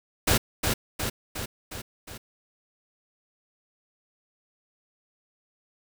pink noise with echo, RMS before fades -21 dBFS, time 0.27-0.38 s, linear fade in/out 10 ms, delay 360 ms, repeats 5, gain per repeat -4 dB, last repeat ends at 2.18 s, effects none

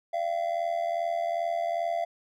triangle tone with amplitude modulation, 680 Hz, F5, 46 cents flat, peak -21 dBFS, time 0.13-2.05 s, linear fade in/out 10 ms, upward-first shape sine, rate 82.5 Hz, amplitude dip 75%, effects none

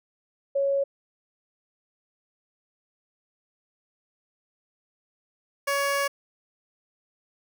sine / 15% pulse tone pair in turn, 554.4 / 560.8 Hz, C#5 / C#5, 0 / +20 cents, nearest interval unison, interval 20 cents, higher second, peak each -21 / -17 dBFS, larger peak second, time 0.55-0.84 / 5.67-6.08 s, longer second, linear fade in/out 10 ms, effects none

